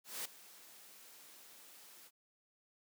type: noise with ADSR envelope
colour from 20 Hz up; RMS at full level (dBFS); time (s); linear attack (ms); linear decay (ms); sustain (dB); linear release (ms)
white; -40; 0.04-2.11; 210; 8; -18; 48
effects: high-pass 200 Hz 12 dB/octave